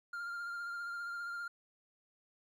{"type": "tone with vibrato", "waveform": "triangle", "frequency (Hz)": 1398, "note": "F6", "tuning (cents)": 1, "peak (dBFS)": -37, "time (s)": [0.13, 1.48], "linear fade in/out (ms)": 5, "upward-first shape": "sine", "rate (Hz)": 15, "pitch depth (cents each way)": 21, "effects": ["13-bit"]}